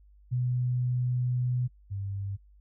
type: tone pair in turn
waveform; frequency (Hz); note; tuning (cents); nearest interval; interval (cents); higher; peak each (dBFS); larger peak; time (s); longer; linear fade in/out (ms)
sine; 124.5 / 98.82; B2 / G2; +14 / +14; major third; 400; first; -25 / -31; first; 0.31-1.68 / 1.9-2.37; first; 20
effects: noise-tail reverb RT60 0.1 s tail -25 dB re dry + added 50 Hz sine -54 dBFS peak until 2.6 s